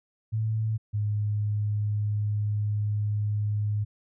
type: tone pair in turn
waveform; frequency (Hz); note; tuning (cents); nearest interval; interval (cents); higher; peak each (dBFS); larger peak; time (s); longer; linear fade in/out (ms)
sine; 110 / 104.63; A2 / G#2; 0 / +13; minor second; 87; first; -24; neither; 0.32-0.78 / 0.93-3.85; second; 20
effects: none